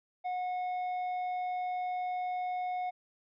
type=tone with tanh clipping; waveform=sine; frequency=728 Hz; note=F#5; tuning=28 cents flat; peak=-33 dBFS; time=0.24-2.91 s; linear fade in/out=20 ms; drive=6 dB; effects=none